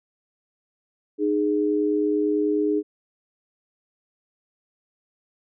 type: tone pair together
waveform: sine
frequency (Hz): 306.1 / 415.3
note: D#4 / G#4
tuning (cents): -28 / 0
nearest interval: perfect fourth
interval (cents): 528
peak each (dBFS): -22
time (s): 1.18-2.83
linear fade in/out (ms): 50
effects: none